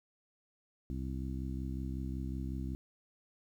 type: harmonic tone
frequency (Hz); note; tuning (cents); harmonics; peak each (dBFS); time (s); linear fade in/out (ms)
65.41; C2; 0; 1 / 2 / 3 / 4 / 5; -38 / -42 / -44 / -44 / -48; 0.9-2.75; 0
effects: 11-bit